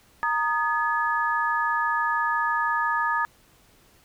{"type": "tone cluster", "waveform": "sine", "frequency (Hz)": [930, 1238, 1704], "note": ["A#5", "D#6", "G#6"], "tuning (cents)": [-4, -9, 44], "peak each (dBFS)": -26, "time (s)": [0.23, 3.25], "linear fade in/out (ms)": 0, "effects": ["pink hiss -58 dBFS RMS until 4.04 s"]}